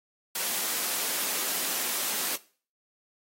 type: high-pass noise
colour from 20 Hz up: white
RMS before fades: -30 dBFS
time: 0.35-2.36 s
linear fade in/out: 5 ms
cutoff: 200 Hz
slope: 24 dB/octave
effects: noise-tail reverb RT60 0.4 s tail -18 dB re dry + AAC 48 kbps